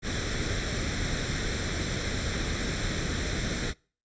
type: noise with comb filter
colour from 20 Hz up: pink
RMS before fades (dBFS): -30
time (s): 0.02-3.74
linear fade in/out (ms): 50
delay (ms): 0.53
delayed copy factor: +0.65
effects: noise-tail reverb RT60 0.4 s tail -25 dB re dry + resampled to 16000 Hz